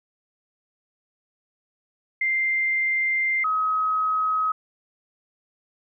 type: tone pair in turn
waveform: sine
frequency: 2093 / 1270.8 Hz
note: C7 / D#6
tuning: 0 / +36 cents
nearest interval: major sixth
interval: 864 cents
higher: first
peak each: -20 dBFS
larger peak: neither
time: 2.21-3.44 / 3.44-4.52 s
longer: first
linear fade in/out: 5 ms
effects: none